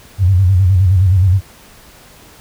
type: tone with vibrato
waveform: sine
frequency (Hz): 93.3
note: F#2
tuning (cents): +15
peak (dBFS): -7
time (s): 0.18-1.41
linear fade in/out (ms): 50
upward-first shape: square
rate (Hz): 9.6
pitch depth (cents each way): 87
effects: pink hiss -42 dBFS RMS until 2.4 s